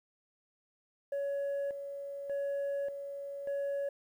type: tone with tremolo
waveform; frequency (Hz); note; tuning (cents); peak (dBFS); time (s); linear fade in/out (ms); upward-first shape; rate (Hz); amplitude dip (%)
sine; 561; C#5; +21; -29; 1.12-3.89; 5; square; 0.85; 65
effects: tanh soft clip ceiling -31 dBFS + 11-bit